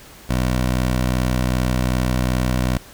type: tone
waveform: 15% pulse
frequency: 62.6 Hz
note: B1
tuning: 24 cents sharp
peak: -11 dBFS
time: 0.29-2.78 s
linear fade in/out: 10 ms
effects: pink hiss -43 dBFS RMS until 2.93 s